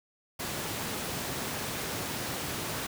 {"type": "high-pass noise", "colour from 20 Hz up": "pink", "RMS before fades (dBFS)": -35, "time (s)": [0.39, 2.87], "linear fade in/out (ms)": 10, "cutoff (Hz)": 100, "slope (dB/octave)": 12, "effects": []}